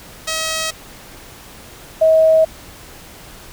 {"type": "tone pair in turn", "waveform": ["5% pulse", "sine"], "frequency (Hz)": [639, 639], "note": ["D#5", "D#5"], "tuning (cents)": [46, 46], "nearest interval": "unison", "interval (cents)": 0, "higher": "neither", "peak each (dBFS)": [-8, -8], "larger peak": "neither", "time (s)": [[0.27, 0.71], [2.01, 2.45]], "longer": "neither", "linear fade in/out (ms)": 10, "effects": ["pink hiss -39 dBFS RMS until 3.52 s"]}